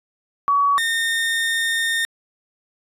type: tone pair in turn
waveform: sine / 30% pulse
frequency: 1131 / 1828.3 Hz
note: C#6 / A#6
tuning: +34 / -34 cents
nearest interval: minor sixth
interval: 832 cents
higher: second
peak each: -14 / -16 dBFS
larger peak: first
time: 0.48-0.78 / 0.78-2.05 s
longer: second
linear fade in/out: 0 ms
effects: resampled to 32000 Hz